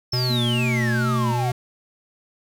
triangle exponential sweep, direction down, 5400 to 698.5 Hz, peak -23 dBFS, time 0.12-1.51 s, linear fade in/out 5 ms
square tone with vibrato, 123.47 Hz, B2, in tune, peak -22 dBFS, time 0.13-1.52 s, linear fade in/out 5 ms, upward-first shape sine, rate 2.3 Hz, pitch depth 37 cents each way
sine tone with pitch glide, 234.8 to 224.6 Hz, A#3 to A3, +13 to +36 cents, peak -24 dBFS, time 0.29-1.33 s, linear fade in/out 20 ms, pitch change -77 cents, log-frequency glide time 0.43-0.88 s
effects none

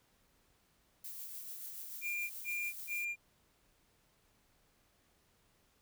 violet noise with tremolo, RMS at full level -45 dBFS, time 1.04-3.05 s, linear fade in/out 5 ms, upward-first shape sine, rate 6.9 Hz, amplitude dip 30%
triangle tone bursts, 2396 Hz, D7, 34 cents sharp, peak -34 dBFS, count 3, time 2.01-3.16 s, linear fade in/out 50 ms, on 290 ms, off 140 ms
effects pink hiss -72 dBFS RMS until 5.81 s

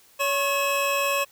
square tone cluster, 564 / 1091 / 2578 Hz, C#5 / C#6 / E7, +30 / -28 / -39 cents, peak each -27 dBFS, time 0.19-1.25 s, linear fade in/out 20 ms, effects white hiss -56 dBFS RMS until 1.31 s

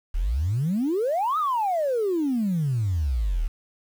sine exponential two-way sweep, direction up then down, 35 to 1300 to 35 Hz, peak -20 dBFS, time 0.14-3.48 s, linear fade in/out 10 ms, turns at 1.38 s, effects tanh soft clip ceiling -18 dBFS + 8-bit

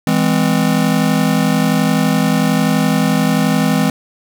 square chord, E augmented, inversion none, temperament just, 164.81 / 206 / 257.5 Hz, E3 / G#3 / B#3, 0 / -14 / -28 cents, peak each -17 dBFS, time 0.07-3.9 s, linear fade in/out 2 ms, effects none

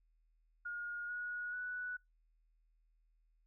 sine tone with pitch steps, 1429 / 1454 / 1479.4 Hz, F6 / F#6 / F#6, +39 / -31 / -1 cents, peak -39 dBFS, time 0.65-1.97 s, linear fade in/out 10 ms, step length 440 ms, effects noise-tail reverb RT60 0.2 s tail -26 dB re dry + added 40 Hz sine -70 dBFS peak until 3.46 s

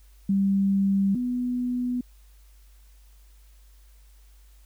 sine tone pair in turn, 196.3 / 247.3 Hz, G3 / B3, +3 / +3 cents, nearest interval major third, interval 400 cents, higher second, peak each -19 / -24 dBFS, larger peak first, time 0.29-1.15 / 1.15-2.01 s, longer neither, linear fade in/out 5 ms, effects added 50 Hz sine -50 dBFS peak until 4.65 s + white hiss -63 dBFS RMS until 4.65 s

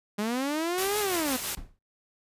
sawtooth linear two-way sweep, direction up then down, 201 to 427.2 to 243.9 Hz, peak -23 dBFS, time 0.18-1.37 s, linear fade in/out 10 ms, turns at 0.99 s
white noise with tremolo, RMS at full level -30 dBFS, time 0.78-1.55 s, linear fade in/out 0 ms, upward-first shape triangle, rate 6 Hz, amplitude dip 45%
brown noise with exponential decay, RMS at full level -32 dBFS, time 1.57-1.79 s, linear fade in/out 2 ms, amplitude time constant 46 ms
effects noise-tail reverb RT60 0.2 s tail -22 dB re dry + resampled to 32000 Hz

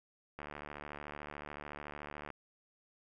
click train, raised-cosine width 0.5 ms, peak -29 dBFS, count 142, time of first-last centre 0.39-2.303 s, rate 73.7 Hz, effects none

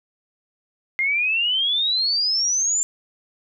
sine exponential sweep, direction up, 2093 to 7310 Hz, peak -18 dBFS, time 0.99-2.83 s, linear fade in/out 0 ms, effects none

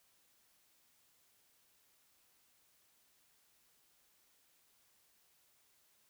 silence, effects white hiss -72 dBFS RMS until 6.09 s

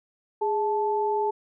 sine tone pair together, 414.5 / 873 Hz, G#4 / A5, -3 / -14 cents, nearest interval octave + minor second, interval 1289 cents, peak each -25 / -25 dBFS, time 0.41-1.31 s, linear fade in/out 10 ms, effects none

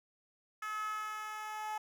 10% pulse tone with high-pass filter sweep, 428.6 Hz, A4, 45 cents flat, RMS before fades -40 dBFS, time 0.62-1.78 s, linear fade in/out 5 ms, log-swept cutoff 1400 to 880 Hz, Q 6.6, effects none

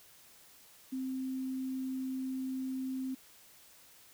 sine tone with quantisation, 261.6 Hz, C4, in tune, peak -34 dBFS, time 0.92-3.15 s, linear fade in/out 10 ms, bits 10, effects white hiss -59 dBFS RMS until 4.13 s

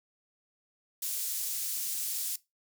pink high-pass noise, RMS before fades -34 dBFS, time 1.02-2.36 s, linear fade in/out 5 ms, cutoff 7500 Hz, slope 12 dB/octave, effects noise-tail reverb RT60 0.2 s tail -19 dB re dry

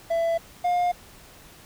triangle tone pair in turn, 667 / 709.9 Hz, E5 / F5, +20 / +28 cents, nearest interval minor second, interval 108 cents, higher second, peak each -19 / -18 dBFS, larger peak second, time 0.1-0.38 / 0.64-0.92 s, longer neither, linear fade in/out 10 ms, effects pink hiss -49 dBFS RMS until 1.65 s

